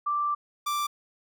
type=tone pair in turn; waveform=sine / 45% pulse; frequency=1174.7 / 1174.7 Hz; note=D6 / D6; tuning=0 / 0 cents; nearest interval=unison; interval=0 cents; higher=neither; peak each=-24 / -26 dBFS; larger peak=first; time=0.06-0.35 / 0.66-0.87 s; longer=first; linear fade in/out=10 ms; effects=none